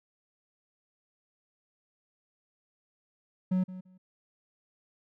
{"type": "tone with echo", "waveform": "triangle", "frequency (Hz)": 184.8, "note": "F#3", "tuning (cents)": -2, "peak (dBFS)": -22, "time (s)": [3.51, 3.64], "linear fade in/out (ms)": 10, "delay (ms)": 170, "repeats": 2, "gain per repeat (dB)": -15, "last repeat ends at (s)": 3.98, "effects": []}